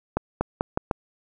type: accelerating click train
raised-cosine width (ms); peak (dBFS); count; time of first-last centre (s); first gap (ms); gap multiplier
1; -8; 5; 0.17-0.912; 240; 0.83
effects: none